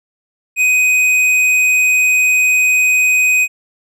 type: tone with hard clipping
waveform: triangle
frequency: 2504 Hz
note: D#7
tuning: 10 cents sharp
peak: -11 dBFS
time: 0.56-3.48 s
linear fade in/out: 50 ms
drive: 12 dB
effects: none